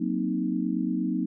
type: chord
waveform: sine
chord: C half-diminished seventh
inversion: second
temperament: equal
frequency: 185 / 233.1 / 261.6 / 311.1 Hz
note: Gb3 / Bb3 / C4 / Eb4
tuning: 0 / 0 / 0 / 0 cents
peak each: -30 dBFS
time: 0-1.26 s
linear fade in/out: 10 ms
effects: none